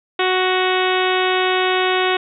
harmonic tone with a mistuned harmonic, 370 Hz, F#4, in tune, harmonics 1 / 2 / 3 / 4 / 5 / 6 / 7 / 8 / 9 / 10, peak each -19 / -22 / -24 / -25 / -26 / -27 / -27 / -28 / -29 / -29 dBFS, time 0.19-2.17 s, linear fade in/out 5 ms, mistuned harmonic 5, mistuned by +16 cents, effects none

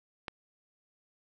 click, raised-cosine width 0.3 ms, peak -20 dBFS, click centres 0.282 s, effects none

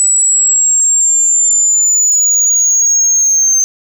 sine exponential sweep, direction down, 7902 to 6272 Hz, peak -5 dBFS, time 0-3.64 s, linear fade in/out 0 ms, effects tanh soft clip ceiling -6 dBFS + 7-bit

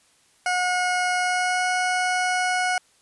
20% pulse tone with pitch glide, 725 to 731.3 Hz, F#5 to F#5, -35 to -20 cents, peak -16 dBFS, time 0.46-2.78 s, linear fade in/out 2 ms, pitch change +15 cents, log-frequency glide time 1.19-1.68 s, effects white hiss -60 dBFS RMS until 3.01 s + resampled to 24000 Hz

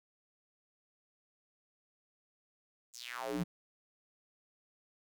square tone with high-pass filter sweep, 60.7 Hz, B1, 29 cents flat, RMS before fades -39 dBFS, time 2.93-3.44 s, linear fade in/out 20 ms, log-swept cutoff 7600 to 150 Hz, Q 4, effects none

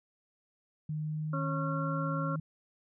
sine tone with pitch glide, 153.4 to 157.17 Hz, D#3 to D#3, -24 to +18 cents, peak -32 dBFS, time 0.89-2.4 s, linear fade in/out 5 ms, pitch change +42 cents, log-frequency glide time 1.02-1.87 s
harmonic tone, 273.7 Hz, C#4, 22 cents flat, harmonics 1 / 2 / 4 / 5, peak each -38 / -39 / -40 / -37 dBFS, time 1.33-2.36 s, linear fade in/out 5 ms
effects none

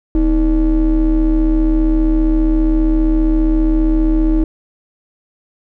triangle ring-modulated tone, 139.5 Hz, C#3, 11 cents sharp, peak -5 dBFS, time 0.15-4.44 s, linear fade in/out 2 ms, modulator 177 Hz, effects none

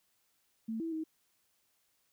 sine tone with pitch steps, 223.7 / 328.3 / 317.1 Hz, A3 / E4 / D#4, +29 / -7 / +33 cents, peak -34 dBFS, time 0.68-1.04 s, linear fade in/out 10 ms, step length 120 ms, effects white hiss -75 dBFS RMS until 2.12 s

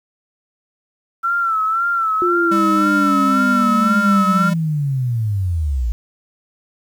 sine tone with vibrato, 1339 Hz, E6, 27 cents sharp, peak -15 dBFS, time 1.23-4.5 s, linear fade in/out 20 ms, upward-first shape sine, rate 1.9 Hz, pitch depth 71 cents each way
sine linear sweep, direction down, 357.4 to 54 Hz, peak -16 dBFS, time 2.22-5.92 s, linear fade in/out 0 ms
square tone, 200 Hz, G3, 35 cents sharp, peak -20 dBFS, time 2.51-4.54 s, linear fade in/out 10 ms
effects 8-bit

